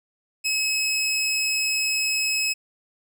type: tone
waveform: 20% pulse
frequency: 2570 Hz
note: E7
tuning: 45 cents flat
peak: -17 dBFS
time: 0.44-2.54 s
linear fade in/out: 20 ms
effects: none